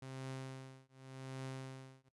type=tone with tremolo; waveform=sawtooth; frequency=132.2 Hz; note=C3; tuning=18 cents sharp; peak=-38 dBFS; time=0.02-2.09 s; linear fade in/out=5 ms; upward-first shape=triangle; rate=0.87 Hz; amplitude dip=100%; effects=noise-tail reverb RT60 0.1 s tail -19 dB re dry + resampled to 24000 Hz